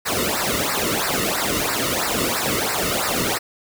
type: noise with flanger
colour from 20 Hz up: pink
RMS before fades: -22 dBFS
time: 0.05-3.39 s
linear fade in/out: 20 ms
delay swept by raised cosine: 0.3 to 1.27 ms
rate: 3 Hz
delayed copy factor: -0.95
effects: none